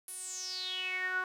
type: tone with band-pass filter sweep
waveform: sawtooth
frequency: 370 Hz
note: F#4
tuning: in tune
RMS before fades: -37 dBFS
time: 0.08-1.24 s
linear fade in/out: 2 ms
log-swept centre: 11000 to 1300 Hz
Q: 9.1
effects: 11-bit